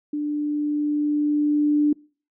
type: tone with level ramp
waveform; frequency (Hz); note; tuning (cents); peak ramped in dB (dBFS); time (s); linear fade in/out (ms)
sine; 296; D4; +14; -23 to -15; 0.13-1.93; 5
effects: noise-tail reverb RT60 0.4 s tail -25 dB re dry